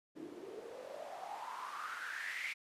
white noise with band-pass filter sweep, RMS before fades -45 dBFS, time 0.15-2.54 s, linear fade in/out 20 ms, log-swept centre 300 to 2300 Hz, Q 8, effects resampled to 32000 Hz

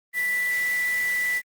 sine tone in noise, 1975 Hz, B6, in tune, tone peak -22 dBFS, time 0.13-1.42 s, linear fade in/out 50 ms, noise white, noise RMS -37 dBFS, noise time 0.13-1.42 s, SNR +12 dB, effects Opus 32 kbps

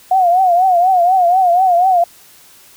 sine tone with vibrato, 725 Hz, F#5, 35 cents flat, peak -8 dBFS, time 0.11-2.04 s, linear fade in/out 5 ms, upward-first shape triangle, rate 4.1 Hz, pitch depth 120 cents each way, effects white hiss -44 dBFS RMS until 2.76 s

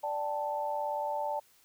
sine chord, D suspended fourth, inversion none, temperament just, 587.3 / 783.1 / 881 Hz, D5 / G5 / A5, 0 / -2 / +2 cents, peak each -35 / -39 / -33 dBFS, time 0.03-1.4 s, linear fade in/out 10 ms, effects white hiss -64 dBFS RMS until 1.64 s

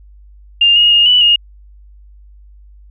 sine tone with pitch steps, 2804 / 2865 / 2842 / 2964 / 2852 Hz, F7 / F7 / F7 / F#7 / F7, +6 / +44 / +30 / +2 / +36 cents, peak -6 dBFS, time 0.61-1.36 s, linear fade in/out 5 ms, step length 150 ms, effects added 50 Hz sine -38 dBFS peak until 2.9 s

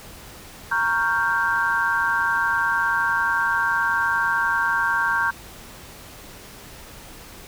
sine chord, G half-diminished seventh, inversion first, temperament equal, 932.3 / 1108.7 / 1396.9 / 1568 Hz, Bb5 / Db6 / F6 / G6, 0 / 0 / 0 / 0 cents, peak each -25 / -27 / -27 / -21 dBFS, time 0.71-5.31 s, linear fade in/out 10 ms, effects pink hiss -42 dBFS RMS until 7.47 s

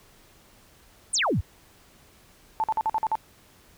sine exponential sweep, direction down, 10190 to 67.3 Hz, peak -21 dBFS, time 1.13-1.41 s, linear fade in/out 10 ms
sine tone bursts, 880 Hz, A5, in tune, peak -21 dBFS, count 7, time 2.6-3.154 s, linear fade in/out 0 ms, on 38 ms, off 48 ms
effects pink hiss -56 dBFS RMS until 3.77 s

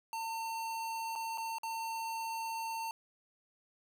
square tone with dropouts, 904 Hz, A5, 47 cents sharp, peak -37 dBFS, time 0.13-2.91 s, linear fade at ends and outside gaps 1 ms, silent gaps 1.154-1.159 / 1.375-1.381 / 1.584-1.633 s, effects none

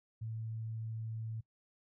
sine tone, 111.7 Hz, A2, 27 cents sharp, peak -38 dBFS, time 0.21-1.41 s, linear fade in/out 10 ms, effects noise-tail reverb RT60 0.1 s tail -23 dB re dry

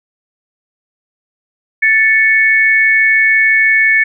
sine tone pair together, 1760 / 2217 Hz, A6 / C#7, 0 / 0 cents, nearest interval major third, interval 400 cents, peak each -10 dBFS, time 1.82-4.04 s, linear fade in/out 10 ms, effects none

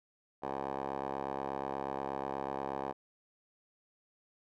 10% pulse tone with band-pass filter, 68.3 Hz, C#2, 25 cents flat, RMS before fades -38 dBFS, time 0.42-2.93 s, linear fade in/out 20 ms, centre 710 Hz, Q 6.8, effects none

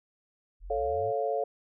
sine exponential sweep, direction up, 38.92 to 119.8 Hz, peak -39 dBFS, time 0.6-1.13 s, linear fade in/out 50 ms
sine chord, A augmented, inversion none, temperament equal, 440 / 554.4 / 698.5 Hz, A4 / C#5 / E#5, 0 / 0 / 0 cents, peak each -31 dBFS, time 0.7-1.44 s, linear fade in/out 5 ms
effects none

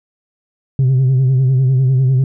sine tone with vibrato, 130.81 Hz, C3, in tune, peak -7 dBFS, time 0.79-2.24 s, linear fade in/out 2 ms, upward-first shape sine, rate 10 Hz, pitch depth 62 cents each way, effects tanh soft clip ceiling -8 dBFS

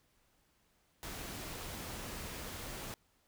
pink noise, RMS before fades -44 dBFS, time 1.03-2.94 s, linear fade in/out 0 ms, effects pink hiss -73 dBFS RMS until 3.27 s

